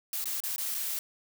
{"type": "noise with dropouts", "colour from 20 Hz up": "blue", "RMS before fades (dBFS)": -33, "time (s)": [0.13, 0.99], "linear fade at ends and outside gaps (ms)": 1, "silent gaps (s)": [[0.242, 0.256], [0.403, 0.437], [0.561, 0.581], [0.745, 0.748]], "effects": []}